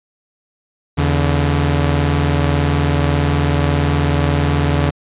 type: tone pair together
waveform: sawtooth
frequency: 81.76 / 143.5 Hz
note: E2 / D3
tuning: -14 / -40 cents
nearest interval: minor seventh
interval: 974 cents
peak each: -12 dBFS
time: 0.97-4.91 s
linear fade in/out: 20 ms
effects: resampled to 8000 Hz